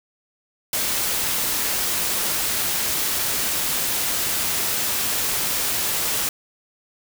white noise, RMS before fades -23 dBFS, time 0.73-6.29 s, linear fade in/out 2 ms, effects none

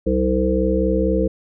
harmonic tone with a mistuned harmonic, 64.3 Hz, C2, 30 cents flat, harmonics 1 / 3 / 5 / 7 / 8, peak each -22 / -22 / -22 / -22 / -22 dBFS, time 0.06-1.28 s, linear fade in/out 10 ms, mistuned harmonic 3, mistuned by -31 cents, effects none

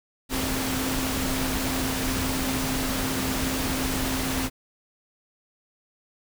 sine tone in noise, 261.6 Hz, C4, in tune, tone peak -29 dBFS, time 0.29-4.5 s, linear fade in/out 50 ms, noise pink, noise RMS -28 dBFS, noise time 0.29-4.5 s, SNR -4 dB, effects none

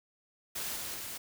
white noise with level steps, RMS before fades -37 / -39 / -41 dBFS, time 0.55-1.18 s, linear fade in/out 10 ms, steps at 0.76 / 0.94 s, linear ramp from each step 2 ms, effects none

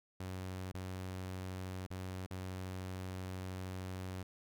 sawtooth tone with dropouts, 93 Hz, F#2, 9 cents sharp, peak -37 dBFS, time 0.2-4.23 s, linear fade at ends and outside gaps 5 ms, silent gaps 0.718-0.743 / 1.865-1.904 / 2.263-2.308 s, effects none

